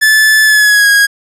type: tone with pitch glide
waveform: 45% pulse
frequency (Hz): 1740 to 1644.2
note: A6 to G#6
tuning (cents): -20 to -18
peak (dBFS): -5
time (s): 0.01-1.07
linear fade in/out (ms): 20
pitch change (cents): -98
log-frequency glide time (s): 0.44-0.89
effects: resampled to 32000 Hz